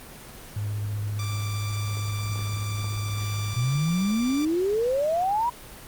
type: tone with vibrato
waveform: sine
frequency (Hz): 103.83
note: G#2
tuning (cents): 0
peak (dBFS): -26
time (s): 0.56-3.54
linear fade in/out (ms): 5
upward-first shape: sine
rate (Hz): 15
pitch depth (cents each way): 21
type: tone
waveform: 10% pulse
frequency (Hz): 1174.7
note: D6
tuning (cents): 0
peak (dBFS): -26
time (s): 1.19-4.45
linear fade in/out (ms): 2
type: clicks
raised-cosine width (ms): 1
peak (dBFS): -26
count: 4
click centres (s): 1.97 / 2.358 / 2.392 / 2.844
type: exponential sweep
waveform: sine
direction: up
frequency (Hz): 114.8 to 987.8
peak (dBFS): -21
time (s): 3.56-5.5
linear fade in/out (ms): 10
effects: pink hiss -43 dBFS RMS until 5.87 s + Opus 24 kbps